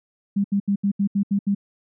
sine tone bursts, 200 Hz, G3, 35 cents sharp, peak -17 dBFS, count 8, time 0.36-1.549 s, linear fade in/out 10 ms, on 83 ms, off 75 ms, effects none

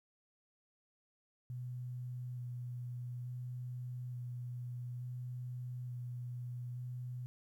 sine tone with vibrato, 123.6 Hz, B2, 2 cents sharp, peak -40 dBFS, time 1.5-7.26 s, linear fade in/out 0 ms, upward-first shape square, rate 0.57 Hz, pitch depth 11 cents each way, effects 12-bit

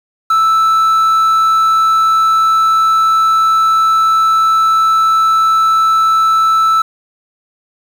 triangle tone with quantisation, 1318.5 Hz, E6, in tune, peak -6 dBFS, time 0.3-6.82 s, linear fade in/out 5 ms, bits 6, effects none

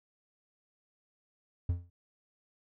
triangle tone with exponential decay, 87.31 Hz, F2, in tune, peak -22 dBFS, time 1.69-1.9 s, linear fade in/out 5 ms, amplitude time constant 45 ms, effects none

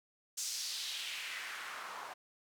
white noise with band-pass filter sweep, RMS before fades -42 dBFS, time 0.37-2.14 s, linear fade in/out 10 ms, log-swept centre 6500 to 850 Hz, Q 2.1, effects none

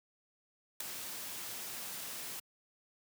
white noise with ADSR envelope, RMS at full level -33 dBFS, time 0.8-2.4 s, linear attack 7 ms, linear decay 3 ms, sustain -10 dB, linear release 8 ms, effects high-pass 100 Hz 12 dB/octave

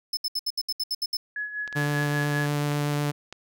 45% pulse tone bursts, 5240 Hz, E8, 11 cents flat, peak -25 dBFS, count 10, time 0.13-1.17 s, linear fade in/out 5 ms, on 41 ms, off 70 ms
sine tone with tremolo, 1690 Hz, G#6, 30 cents sharp, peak -27 dBFS, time 1.36-2.46 s, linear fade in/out 2 ms, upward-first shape sine, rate 5.1 Hz, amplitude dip 65%
clicks, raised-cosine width 0.2 ms, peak -22 dBFS, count 7, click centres 1.677 / 1.727 / 2.03 / 2.229 / 2.717 / 2.937 / 3.326 s
sawtooth tone with vibrato, 146.3 Hz, D3, 6 cents flat, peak -20 dBFS, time 1.75-3.12 s, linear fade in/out 20 ms, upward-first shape triangle, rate 8.1 Hz, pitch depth 10 cents each way
effects none

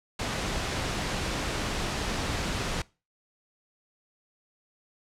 pink low-pass noise, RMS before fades -31 dBFS, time 0.19-2.82 s, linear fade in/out 5 ms, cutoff 6500 Hz, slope 12 dB/octave, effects noise-tail reverb RT60 0.3 s tail -22 dB re dry + low-pass 12000 Hz 12 dB/octave

